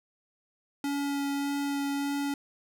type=tone with vibrato; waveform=square; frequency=282 Hz; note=C#4; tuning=30 cents sharp; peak=-29 dBFS; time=0.84-2.34 s; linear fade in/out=2 ms; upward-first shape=sine; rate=1.7 Hz; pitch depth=8 cents each way; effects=none